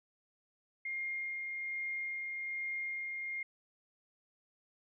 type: tone with tremolo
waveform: sine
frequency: 2124 Hz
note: C7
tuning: 25 cents sharp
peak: -35 dBFS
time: 0.85-3.43 s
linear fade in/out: 5 ms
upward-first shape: sine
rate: 1.2 Hz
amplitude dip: 25%
effects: none